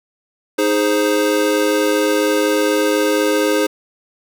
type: chord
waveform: square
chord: Ab major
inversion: second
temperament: equal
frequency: 311.1 / 415.3 / 523.3 Hz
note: Eb4 / Ab4 / C5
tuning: 0 / 0 / 0 cents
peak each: -19 dBFS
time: 0.58-3.67 s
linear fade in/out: 10 ms
effects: none